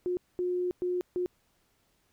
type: tone bursts at uneven times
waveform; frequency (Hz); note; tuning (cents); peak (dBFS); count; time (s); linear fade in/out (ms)
sine; 359.2; F4; +49; -27; 4; 0.06-0.17 / 0.39-0.71 / 0.82-1.01 / 1.16-1.26; 0
effects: pink hiss -71 dBFS RMS until 2.12 s